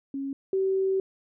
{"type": "tone pair in turn", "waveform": "sine", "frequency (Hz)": [274.2, 383.4], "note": ["C#4", "G4"], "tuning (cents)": [-19, -38], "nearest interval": "tritone", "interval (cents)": 581, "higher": "second", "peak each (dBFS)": [-29, -22], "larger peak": "second", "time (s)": [[0.14, 0.33], [0.53, 1]], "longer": "second", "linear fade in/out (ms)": 2, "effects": []}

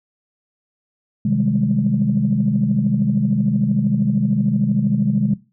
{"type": "chord", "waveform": "sine", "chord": "Ab major seventh", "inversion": "first", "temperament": "just", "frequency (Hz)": [129.78, 155.74, 194.67, 207.7], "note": ["C3", "Eb3", "G3", "Ab3"], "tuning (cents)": [-14, 2, -12, 0], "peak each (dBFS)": [-21, -22, -22, -17], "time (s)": [1.25, 5.34], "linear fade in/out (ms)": 5, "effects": ["noise-tail reverb RT60 0.3 s tail -19 dB re dry", "tanh soft clip ceiling -6 dBFS"]}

